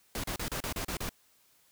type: noise bursts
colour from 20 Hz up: pink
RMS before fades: -35 dBFS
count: 8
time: 0.15-1.092 s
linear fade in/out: 2 ms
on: 88 ms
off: 34 ms
effects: white hiss -66 dBFS RMS until 1.71 s